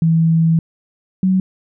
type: tone pair in turn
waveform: sine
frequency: 163.4 / 187.52 Hz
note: E3 / F#3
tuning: -15 / +23 cents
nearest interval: major second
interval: 238 cents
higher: second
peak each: -10 / -11 dBFS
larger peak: first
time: 0.02-0.59 / 1.23-1.4 s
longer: first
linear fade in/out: 2 ms
effects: none